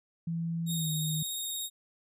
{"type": "tone with pitch glide", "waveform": "sine", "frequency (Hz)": [166.6, 155.44], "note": ["E3", "D#3"], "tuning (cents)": [19, -1], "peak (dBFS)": -30, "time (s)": [0.27, 1.23], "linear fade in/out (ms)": 5, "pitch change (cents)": -120, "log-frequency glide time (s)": [0.72, 0.9]}
{"type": "tone with vibrato", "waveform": "15% pulse", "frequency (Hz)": 3729, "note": "A#7", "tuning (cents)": 0, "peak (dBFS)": -27, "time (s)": [0.66, 1.7], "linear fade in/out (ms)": 50, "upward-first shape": "sine", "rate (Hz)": 17, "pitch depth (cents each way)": 24}
{"effects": []}